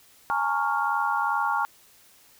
sine chord, Bb minor seventh, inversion third, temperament equal with one note detuned, 830.6 / 913.1 / 1108.7 / 1396.9 Hz, Ab5 / Bb5 / Db6 / F6, 0 / -36 / 0 / 0 cents, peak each -28 dBFS, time 0.3-1.65 s, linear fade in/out 0 ms, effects white hiss -56 dBFS RMS until 2.39 s

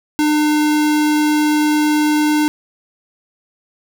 square tone, 301.5 Hz, D4, 46 cents sharp, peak -13 dBFS, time 0.19-2.48 s, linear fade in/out 0 ms, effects none

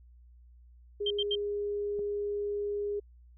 sine tone, 410 Hz, G#4, 22 cents flat, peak -30 dBFS, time 1-3 s, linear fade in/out 10 ms
sine tone bursts, 3157 Hz, G7, 12 cents sharp, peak -28 dBFS, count 3, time 1.06-1.353 s, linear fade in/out 5 ms, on 45 ms, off 79 ms
clicks, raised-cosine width 2 ms, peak -38 / -33 dBFS, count 2, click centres 1.988 / 1.993 s
effects added 60 Hz sine -53 dBFS peak until 3.37 s

